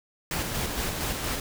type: noise with tremolo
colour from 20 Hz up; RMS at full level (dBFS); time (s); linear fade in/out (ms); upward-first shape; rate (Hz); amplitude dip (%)
pink; -29; 0.31-1.4; 2; square; 4.3; 30
effects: none